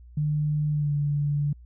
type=tone with pitch glide; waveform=sine; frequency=150 to 145.39 Hz; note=D3 to D3; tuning=+37 to -17 cents; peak=-22 dBFS; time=0.17-1.53 s; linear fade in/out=5 ms; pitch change=-54 cents; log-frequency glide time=0.72-0.92 s; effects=added 60 Hz sine -45 dBFS peak until 1.65 s